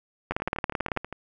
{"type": "two click trains", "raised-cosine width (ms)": 0.5, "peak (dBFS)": [-11, -20], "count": [13, 11], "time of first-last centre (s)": [[0.31, 0.973], [0.32, 1.126]], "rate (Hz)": [18.1, 12.4], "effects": []}